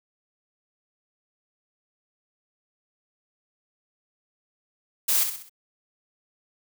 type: noise with echo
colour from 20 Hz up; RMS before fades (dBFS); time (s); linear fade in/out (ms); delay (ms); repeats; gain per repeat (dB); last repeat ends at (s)
blue; -22; 5.08-5.24; 10; 64; 4; -7; 5.496
effects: none

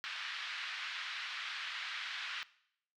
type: band-pass noise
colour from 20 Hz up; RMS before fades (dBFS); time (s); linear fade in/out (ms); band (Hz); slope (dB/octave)
pink; -42; 0.04-2.43; 0; 1400 to 4000; 24
effects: noise-tail reverb RT60 0.7 s tail -19 dB re dry

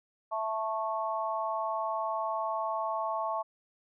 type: harmonic tone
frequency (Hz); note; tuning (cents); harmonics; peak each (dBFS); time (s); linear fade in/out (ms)
220; A3; 0; 3 / 4 / 5; -34 / -34 / -34; 0.31-3.43; 20
effects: none

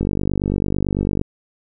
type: click train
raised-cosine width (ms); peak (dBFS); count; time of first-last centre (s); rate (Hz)
3; -7; 60; 0.01-1.214; 49
effects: none

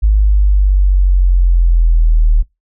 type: linear sweep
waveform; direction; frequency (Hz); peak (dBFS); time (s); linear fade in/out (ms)
sine; down; 52.4 to 38.24; -6; 0.02-2.43; 20
effects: noise-tail reverb RT60 0.2 s tail -23 dB re dry

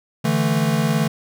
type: chord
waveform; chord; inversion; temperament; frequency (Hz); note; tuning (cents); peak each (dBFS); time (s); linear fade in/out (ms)
square; D suspended second; none; equal; 146.83 / 164.81 / 220; D3 / E3 / A3; 0 / 0 / 0; -22; 0.24-1.08; 10
effects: none

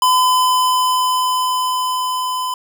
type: tone with level ramp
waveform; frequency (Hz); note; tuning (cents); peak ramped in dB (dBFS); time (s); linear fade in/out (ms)
square; 1013; B5; +44; -11 to -20; 0.02-2.54; 2
effects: none

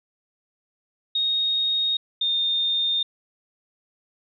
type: tone pair in turn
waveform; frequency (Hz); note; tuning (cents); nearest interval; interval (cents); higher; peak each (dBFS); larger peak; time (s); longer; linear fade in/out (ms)
sine; 3729 / 3642; A#7 / A#7; 0 / -41; unison; 41; first; -20; neither; 1.15-1.97 / 2.21-3.03; neither; 5
effects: none

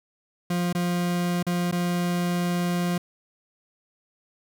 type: tone with dropouts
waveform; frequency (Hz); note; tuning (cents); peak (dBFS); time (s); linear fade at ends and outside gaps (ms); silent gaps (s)
40% pulse; 175.7; F3; +11; -22; 0.5-2.98; 5; 0.728-0.749 / 1.428-1.466 / 1.714-1.724
effects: none

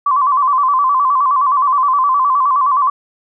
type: tone with vibrato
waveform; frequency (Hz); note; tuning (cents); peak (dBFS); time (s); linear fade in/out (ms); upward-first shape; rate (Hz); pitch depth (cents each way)
sine; 1091; C#6; -28; -10; 0.06-2.9; 5; square; 9.6; 88
effects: none

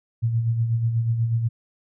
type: tone with tremolo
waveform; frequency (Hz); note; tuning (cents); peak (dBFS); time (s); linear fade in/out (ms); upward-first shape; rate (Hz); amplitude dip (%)
sine; 115.3; A#2; -19; -17; 0.22-1.49; 20; sine; 8.2; 50
effects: none

